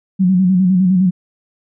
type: tone with vibrato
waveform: sine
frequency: 185 Hz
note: F#3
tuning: in tune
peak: -9 dBFS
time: 0.19-1.11 s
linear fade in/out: 20 ms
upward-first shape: square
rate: 9.8 Hz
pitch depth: 54 cents each way
effects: none